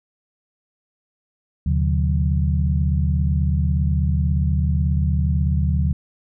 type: tone cluster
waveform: sine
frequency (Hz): 77.1 / 127.2 / 145.3 / 181.8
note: D#2 / C3 / D3 / F#3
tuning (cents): -15 / -48 / -18 / -30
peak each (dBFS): -18 / -27 / -23 / -25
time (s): 1.66-5.93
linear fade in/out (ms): 5
effects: none